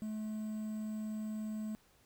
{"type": "tone with quantisation", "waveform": "triangle", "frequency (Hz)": 215.5, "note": "A3", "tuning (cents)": -36, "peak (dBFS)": -35, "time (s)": [0.02, 1.75], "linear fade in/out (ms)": 0, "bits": 10, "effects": ["pink hiss -68 dBFS RMS until 2.05 s"]}